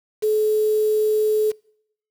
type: tone with quantisation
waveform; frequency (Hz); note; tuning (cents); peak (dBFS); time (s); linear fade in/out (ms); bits
sine; 428.8; A4; -45; -16; 0.22-1.52; 20; 6
effects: noise-tail reverb RT60 0.7 s tail -25 dB re dry